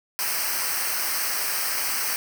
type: noise with comb filter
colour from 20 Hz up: white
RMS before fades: -26 dBFS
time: 0.19-2.16 s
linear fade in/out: 0 ms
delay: 0.28 ms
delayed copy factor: -0.8
effects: none